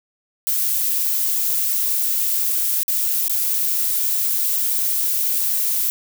violet noise with dropouts, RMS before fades -20 dBFS, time 0.47-5.9 s, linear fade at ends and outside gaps 0 ms, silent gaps 2.832-2.881 / 3.281-3.296 s, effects none

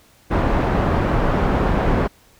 pink low-pass noise, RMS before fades -18 dBFS, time 0.3-2.08 s, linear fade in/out 20 ms, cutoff 1200 Hz, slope 12 dB/octave, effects pink hiss -53 dBFS RMS until 2.39 s

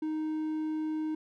triangle tone, 311.3 Hz, D#4, 1 cent sharp, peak -28 dBFS, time 0.02-1.15 s, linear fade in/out 5 ms, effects none

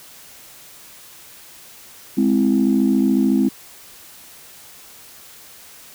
sine chord, Ab augmented, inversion none, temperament equal, 207.7 / 261.6 / 329.6 Hz, Ab3 / C4 / E4, 0 / 0 / 0 cents, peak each -17 / -16 / -20 dBFS, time 2.17-3.49 s, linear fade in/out 10 ms, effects tanh soft clip ceiling -6 dBFS + white hiss -43 dBFS RMS until 5.94 s

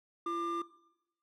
triangle tone pair together, 339.3 / 1194.5 Hz, F4 / D6, -50 / +29 cents, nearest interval octave + minor seventh, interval 2179 cents, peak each -34 / -31 dBFS, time 0.26-0.62 s, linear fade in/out 5 ms, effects noise-tail reverb RT60 0.9 s tail -19 dB re dry + tanh soft clip ceiling -27 dBFS

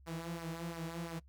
sawtooth tone with flanger, 166.7 Hz, E3, 20 cents sharp, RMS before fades -42 dBFS, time 0.06-1.2 s, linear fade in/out 20 ms, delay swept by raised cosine 0.27 to 5.67 ms, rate 2.9 Hz, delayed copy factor -0.65, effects noise-tail reverb RT60 0.1 s tail -22 dB re dry + added 67 Hz sine -57 dBFS peak until 1.28 s

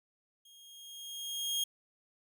sawtooth tone with level ramp, 3250 Hz, G#7, 38 cents flat, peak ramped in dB -54 to -26 dBFS, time 0.45-1.64 s, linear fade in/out 5 ms, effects none

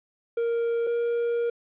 triangle tone pair in turn, 466.2 / 471.1 Hz, A#4 / A#4, 0 / +18 cents, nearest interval unison, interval 18 cents, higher second, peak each -21 dBFS, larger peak neither, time 0.37-0.87 / 0.87-1.5 s, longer second, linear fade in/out 5 ms, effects resampled to 8000 Hz + 10-bit

